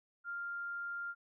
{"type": "tone", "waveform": "sine", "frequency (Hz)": 1396.9, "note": "F6", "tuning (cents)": 0, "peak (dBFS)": -38, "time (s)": [0.24, 1.15], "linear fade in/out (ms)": 50, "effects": []}